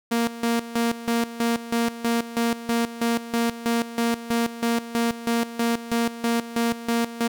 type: tone with tremolo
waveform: sawtooth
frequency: 233.1 Hz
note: A#3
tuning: in tune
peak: -16 dBFS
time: 0.11-7.28 s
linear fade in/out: 10 ms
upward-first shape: square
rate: 3.1 Hz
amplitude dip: 80%
effects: none